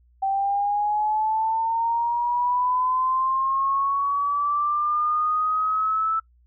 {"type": "linear sweep", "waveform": "sine", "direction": "up", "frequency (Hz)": [774, 1318.5], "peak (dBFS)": -20, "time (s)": [0.22, 6.2], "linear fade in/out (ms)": 10, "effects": ["noise-tail reverb RT60 0.1 s tail -21 dB re dry", "added 60 Hz sine -55 dBFS peak until 6.46 s"]}